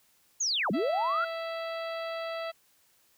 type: linear two-way sweep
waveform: sine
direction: down then up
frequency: 6880 to 164.81 to 1446 Hz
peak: -26 dBFS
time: 0.4-1.25 s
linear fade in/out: 10 ms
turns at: 0.71 s
type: harmonic tone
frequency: 659.3 Hz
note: E5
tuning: in tune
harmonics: 1 / 2 / 3 / 4 / 5 / 6 / 7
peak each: -34 / -40 / -44 / -46 / -48 / -50 / -51 dBFS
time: 0.73-2.52 s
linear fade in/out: 20 ms
effects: white hiss -66 dBFS RMS until 3.17 s